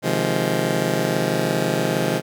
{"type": "chord", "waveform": "15% pulse", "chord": "F minor seventh", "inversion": "second", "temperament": "just", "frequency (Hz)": [130.96, 157.15, 174.61, 209.5], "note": ["C3", "Eb3", "F3", "Ab3"], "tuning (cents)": [2, 18, 0, 15], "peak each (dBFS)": -19, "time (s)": [0.02, 2.22], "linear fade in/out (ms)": 50, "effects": []}